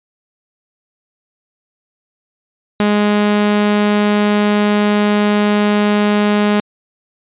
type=tone; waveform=sawtooth; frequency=207.7 Hz; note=G#3; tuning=in tune; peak=-7 dBFS; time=2.8-6.6 s; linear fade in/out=0 ms; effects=resampled to 8000 Hz